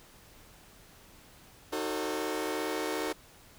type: chord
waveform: sawtooth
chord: D# diminished seventh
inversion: none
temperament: just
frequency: 311.1 / 373.4 / 448 / 537.6 Hz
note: D#4 / F#4 / A4 / C5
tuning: 0 / +16 / +31 / +47 cents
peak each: -32 / -33 / -32 / -36 dBFS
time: 1.72-3.13 s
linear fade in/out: 10 ms
effects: pink hiss -56 dBFS RMS until 3.58 s

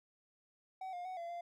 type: tone with pitch steps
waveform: triangle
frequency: 756 / 709 / 744 / 682 / 692 Hz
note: F#5 / F5 / F#5 / F5 / F5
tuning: +37 / +26 / +9 / -41 / -16 cents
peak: -39 dBFS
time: 0.81-1.41 s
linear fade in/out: 5 ms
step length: 120 ms
effects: none

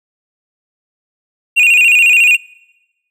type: tone with vibrato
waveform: triangle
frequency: 2607 Hz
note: E7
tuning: 20 cents flat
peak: -4 dBFS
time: 1.56-2.37 s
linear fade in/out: 20 ms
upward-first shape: square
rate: 14 Hz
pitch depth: 93 cents each way
effects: noise-tail reverb RT60 1.0 s tail -25 dB re dry

